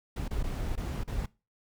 brown noise with dropouts, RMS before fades -32 dBFS, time 0.16-1.26 s, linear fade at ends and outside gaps 5 ms, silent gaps 0.28-0.308 / 0.429-0.438 / 0.756-0.775 / 1.036-1.076 s, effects noise-tail reverb RT60 0.3 s tail -22 dB re dry

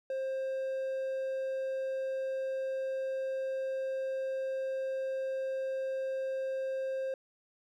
triangle tone, 530 Hz, C5, 22 cents sharp, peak -30 dBFS, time 0.1-7.14 s, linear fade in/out 2 ms, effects none

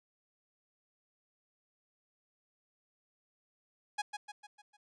sawtooth tone with echo, 830.6 Hz, G#5, in tune, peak -28 dBFS, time 3.98-4.02 s, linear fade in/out 10 ms, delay 150 ms, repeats 5, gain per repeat -6 dB, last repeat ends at 4.77 s, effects resampled to 22050 Hz

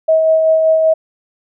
sine tone with tremolo, 639 Hz, D#5, 46 cents sharp, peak -7 dBFS, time 0.08-0.94 s, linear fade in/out 10 ms, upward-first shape sine, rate 5.2 Hz, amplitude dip 30%, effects none

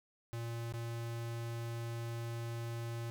square tone with dropouts, 116.54 Hz, A#2, in tune, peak -39 dBFS, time 0.33-3.1 s, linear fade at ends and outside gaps 0 ms, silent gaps 0.724-0.738 s, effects none

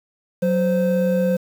triangle tone pair together, 185 / 517.5 Hz, F#3 / C5, 0 / -19 cents, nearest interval octave + tritone, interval 1781 cents, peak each -17 dBFS, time 0.42-1.37 s, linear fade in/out 10 ms, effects 7-bit

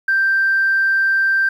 sine tone, 1570 Hz, G6, 2 cents sharp, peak -12 dBFS, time 0.08-1.49 s, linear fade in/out 5 ms, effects tanh soft clip ceiling -8 dBFS + 8-bit

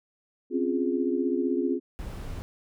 sine chord, Db major seventh, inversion third, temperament equal, 261.6 / 277.2 / 349.2 / 415.3 Hz, C4 / Db4 / F4 / Ab4, 0 / 0 / 0 / 0 cents, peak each -28 / -31 / -28 / -31 dBFS, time 0.5-1.8 s, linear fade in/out 50 ms
brown noise, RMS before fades -36 dBFS, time 1.99-2.42 s, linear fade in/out 0 ms
effects none

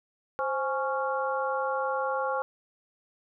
harmonic tone with a mistuned harmonic, 277.2 Hz, C#4, in tune, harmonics 2 / 3 / 4 / 5, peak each -30 / -32 / -33 / -34 dBFS, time 0.39-2.42 s, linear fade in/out 0 ms, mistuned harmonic 2, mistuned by -95 cents, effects none

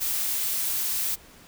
blue noise, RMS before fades -27 dBFS, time 0-1.16 s, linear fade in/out 20 ms, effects pink hiss -51 dBFS RMS until 1.47 s

